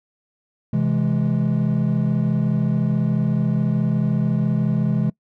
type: chord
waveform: triangle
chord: C augmented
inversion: none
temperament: equal with one note detuned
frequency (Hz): 130.81 / 164.81 / 209.5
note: C3 / E3 / G#3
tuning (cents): 0 / 0 / +15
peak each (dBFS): -19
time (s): 0.73-5.1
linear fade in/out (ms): 5
effects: noise-tail reverb RT60 0.1 s tail -23 dB re dry + tanh soft clip ceiling -8 dBFS